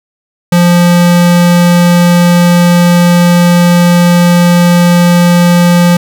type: tone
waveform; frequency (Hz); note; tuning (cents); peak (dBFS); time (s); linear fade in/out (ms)
square; 174.61; F3; 0; -4; 0.52-5.97; 5
effects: none